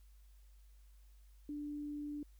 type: tone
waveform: sine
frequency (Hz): 293.7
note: D4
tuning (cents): 0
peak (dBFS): -40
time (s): 1.49-2.23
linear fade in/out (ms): 2
effects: added 50 Hz sine -58 dBFS peak until 2.39 s + white hiss -75 dBFS RMS until 2.39 s